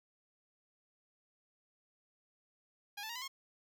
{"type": "tone with pitch steps", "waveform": "10% pulse", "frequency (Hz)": [818, 876.7, 939.6, 1007.1, 1079.4], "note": ["G#5", "A5", "A#5", "B5", "C#6"], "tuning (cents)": [-26, -7, 13, 34, -46], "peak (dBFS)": -33, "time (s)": [2.97, 3.28], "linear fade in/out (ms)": 10, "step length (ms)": 62, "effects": []}